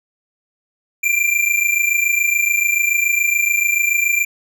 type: tone pair together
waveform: square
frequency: 2358 / 2385 Hz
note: D7 / D7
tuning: +6 / +26 cents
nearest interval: unison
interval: 20 cents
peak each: -18 dBFS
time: 1.03-4.25 s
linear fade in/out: 10 ms
effects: none